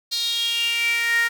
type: tone with high-pass filter sweep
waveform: sawtooth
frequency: 466.2 Hz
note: A#4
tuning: in tune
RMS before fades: -22 dBFS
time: 0.11-1.29 s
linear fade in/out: 20 ms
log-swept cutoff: 4200 to 1700 Hz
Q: 7.8
effects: 8-bit